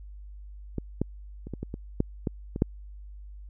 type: clicks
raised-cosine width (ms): 3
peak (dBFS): -17 / -12 / -26 / -20 / -20 / -21 / -10 / -14 / -19 / -8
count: 10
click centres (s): 0.783 / 1.016 / 1.47 / 1.537 / 1.63 / 1.741 / 2.004 / 2.272 / 2.561 / 2.621
effects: added 50 Hz sine -41 dBFS peak until 3.49 s